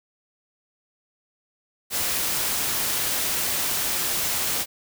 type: noise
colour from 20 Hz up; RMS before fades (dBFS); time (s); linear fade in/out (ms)
white; -25; 1.9-4.66; 50
effects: none